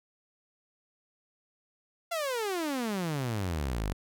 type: exponential sweep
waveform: sawtooth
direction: down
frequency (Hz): 698.5 to 45.44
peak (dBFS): -26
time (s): 2.11-3.93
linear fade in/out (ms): 10
effects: none